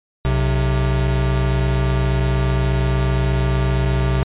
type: tone pair together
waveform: square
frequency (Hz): 61.74 / 130.14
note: B1 / C3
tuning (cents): 0 / -9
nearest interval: octave + minor second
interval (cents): 1291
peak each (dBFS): -19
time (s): 0.25-4.23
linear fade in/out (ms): 0
effects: resampled to 8000 Hz